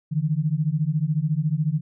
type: beating tone pair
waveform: sine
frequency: 146.83 / 160.83 Hz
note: D3 / E3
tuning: 0 / -42 cents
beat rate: 14 Hz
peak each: -23 dBFS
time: 0.11-1.81 s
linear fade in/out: 20 ms
effects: none